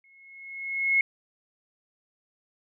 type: tone with exponential growth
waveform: sine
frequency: 2173 Hz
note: C#7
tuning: 35 cents flat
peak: -17 dBFS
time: 0.04-1.01 s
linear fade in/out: 2 ms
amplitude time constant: 210 ms
effects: none